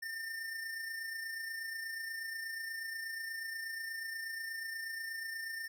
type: tone with amplitude modulation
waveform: square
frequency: 1805 Hz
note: A6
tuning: 44 cents sharp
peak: -38 dBFS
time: 0.02-5.68 s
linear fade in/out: 10 ms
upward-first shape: sine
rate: 28.3 Hz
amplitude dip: 40%
effects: none